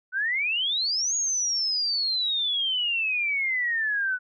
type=exponential two-way sweep; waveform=sine; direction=up then down; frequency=1475 to 6730 to 1475 Hz; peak=-23 dBFS; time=0.12-4.19 s; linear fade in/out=50 ms; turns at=1.15 s; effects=none